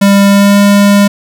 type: tone with pitch glide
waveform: square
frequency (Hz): 199.3 to 202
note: G3 to G#3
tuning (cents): +29 to -48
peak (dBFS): -4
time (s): 0.01-1.08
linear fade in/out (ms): 10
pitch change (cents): +23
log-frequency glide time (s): 0.25-0.59
effects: none